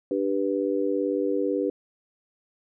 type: chord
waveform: sine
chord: G major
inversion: second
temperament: just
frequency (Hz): 294 / 392 / 490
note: D4 / G4 / B4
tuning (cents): +2 / 0 / -14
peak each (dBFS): -27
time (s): 0.11-1.7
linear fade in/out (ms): 2
effects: none